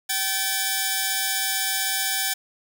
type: tone pair together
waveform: 5% pulse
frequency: 773.3 / 1736 Hz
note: G5 / A6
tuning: -24 / -24 cents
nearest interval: octave + major second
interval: 1400 cents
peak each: -14 dBFS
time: 0.09-2.34 s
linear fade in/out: 10 ms
effects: none